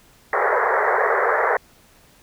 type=band-pass noise; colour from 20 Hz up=pink; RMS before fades=-19 dBFS; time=0.33-1.57 s; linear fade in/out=2 ms; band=400 to 2000 Hz; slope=96 dB/octave; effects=pink hiss -53 dBFS RMS until 2.22 s